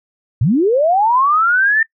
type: linear sweep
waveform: sine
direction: up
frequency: 96.6 to 1816 Hz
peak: -10 dBFS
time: 0.41-1.83 s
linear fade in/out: 5 ms
effects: noise-tail reverb RT60 0.1 s tail -22 dB re dry